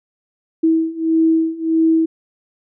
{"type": "beating tone pair", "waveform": "sine", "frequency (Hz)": [322.9, 324.5], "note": ["E4", "E4"], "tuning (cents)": [-36, -27], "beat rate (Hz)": 1.6, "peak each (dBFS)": [-17, -15], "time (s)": [0.63, 2.06], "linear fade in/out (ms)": 10, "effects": []}